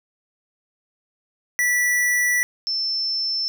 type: tone pair in turn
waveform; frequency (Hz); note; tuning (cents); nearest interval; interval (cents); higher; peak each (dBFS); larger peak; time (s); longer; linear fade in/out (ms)
square / sine; 1959 / 5320; B6 / E8; -15 / +15; octave + perfect fourth; 1730; second; -18 / -21; first; 1.59-2.43 / 2.67-3.48; first; 0
effects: none